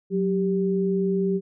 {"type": "tone pair together", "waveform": "sine", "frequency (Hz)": [185, 392], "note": ["F#3", "G4"], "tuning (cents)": [0, 0], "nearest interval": "octave + minor second", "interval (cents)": 1300, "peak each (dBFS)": -23, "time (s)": [0.1, 1.41], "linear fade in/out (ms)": 50, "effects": []}